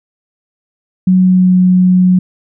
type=tone with pitch glide; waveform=sine; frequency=185 to 182.88 Hz; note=F#3 to F#3; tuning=0 to -20 cents; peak=-5 dBFS; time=1.07-2.19 s; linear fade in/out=5 ms; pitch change=-20 cents; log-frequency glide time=1.18-1.56 s; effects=none